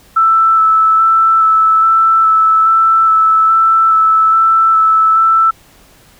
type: tone with vibrato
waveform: sine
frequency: 1318.5 Hz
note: E6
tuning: in tune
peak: -6 dBFS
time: 0.16-5.51 s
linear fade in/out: 10 ms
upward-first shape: square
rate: 1.2 Hz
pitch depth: 10 cents each way
effects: pink hiss -45 dBFS RMS until 6.19 s